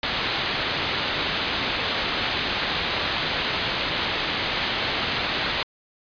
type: low-pass noise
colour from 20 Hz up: white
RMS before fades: -26 dBFS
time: 0.03-5.63 s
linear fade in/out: 2 ms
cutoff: 4300 Hz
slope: 48 dB/octave
effects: resampled to 11025 Hz